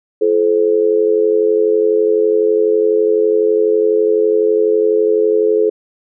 sine tone with amplitude modulation, 431.5 Hz, A4, 34 cents flat, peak -6 dBFS, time 0.21-5.7 s, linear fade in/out 10 ms, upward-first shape sine, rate 92 Hz, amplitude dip 85%, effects none

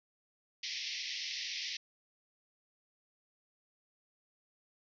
white band-pass noise, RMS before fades -40 dBFS, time 0.63-1.77 s, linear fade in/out 5 ms, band 1900 to 5800 Hz, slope 96 dB/octave, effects none

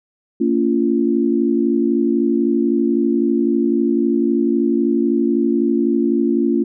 sine tone cluster, 229.6 / 281.7 / 345.5 Hz, A#3 / C#4 / F4, -26 / +28 / -19 cents, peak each -18 dBFS, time 0.4-6.64 s, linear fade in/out 10 ms, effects none

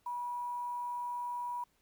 sine tone with quantisation, 970 Hz, B5, 31 cents flat, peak -35 dBFS, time 0.06-1.64 s, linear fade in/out 5 ms, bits 10, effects pink hiss -73 dBFS RMS until 1.81 s

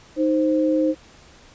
sine tone pair together, 311.2 / 523.3 Hz, D#4 / C5, 0 / 0 cents, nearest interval major sixth, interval 900 cents, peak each -18 / -21 dBFS, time 0.16-0.95 s, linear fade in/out 50 ms, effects pink hiss -49 dBFS RMS until 1.54 s + resampled to 16000 Hz

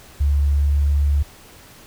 sine tone with pitch glide, 71.4 to 71.86 Hz, D2 to D2, -48 to -37 cents, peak -14 dBFS, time 0.2-1.23 s, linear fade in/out 10 ms, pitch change +11 cents, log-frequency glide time 0.58-0.74 s, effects pink hiss -45 dBFS RMS until 1.86 s

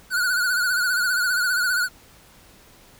square tone with vibrato, 1465 Hz, F#6, 18 cents flat, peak -20 dBFS, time 0.1-1.89 s, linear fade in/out 50 ms, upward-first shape triangle, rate 15 Hz, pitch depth 83 cents each way, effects pink hiss -51 dBFS RMS until 2.99 s

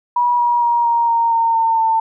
sine tone with pitch steps, 968 / 957.4 / 947 / 936.6 / 926.4 / 916.3 / 906.3 / 896.4 Hz, B5 / A#5 / A#5 / A#5 / A#5 / A#5 / A#5 / A5, -35 / +46 / +27 / +8 / -11 / -30 / -49 / +32 cents, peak -12 dBFS, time 0.16-2 s, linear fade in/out 5 ms, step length 230 ms, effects none

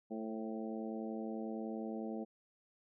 harmonic tone with a mistuned harmonic, 110.9 Hz, A2, 14 cents sharp, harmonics 2 / 3 / 4 / 5 / 6 / 7, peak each -41 / -45 / -47 / -49 / -51 / -52 dBFS, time 0.1-2.25 s, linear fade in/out 20 ms, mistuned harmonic 5, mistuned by -38 cents, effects none

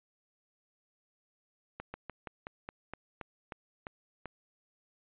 slowing click train, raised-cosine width 0.5 ms, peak -25 dBFS, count 11, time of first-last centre 1.8-4.257 s, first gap 140 ms, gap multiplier 1.12, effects resampled to 8000 Hz

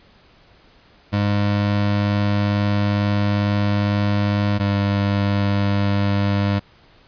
25% pulse tone pair in turn, 102.2 / 100.5 Hz, G#2 / G2, -27 / +44 cents, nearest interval unison, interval 29 cents, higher first, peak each -13 dBFS, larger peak neither, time 1.12-4.59 / 4.59-6.6 s, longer first, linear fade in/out 20 ms, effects pink hiss -52 dBFS RMS until 7.07 s + resampled to 11025 Hz

